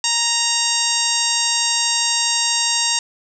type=harmonic tone; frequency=932.3 Hz; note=A#5; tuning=in tune; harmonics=1 / 2 / 3 / 4 / 5 / 6 / 7 / 8 / 9; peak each=-27 / -29 / -25 / -24 / -24 / -23 / -25 / -24 / -29 dBFS; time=0.04-2.99 s; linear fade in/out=2 ms; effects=none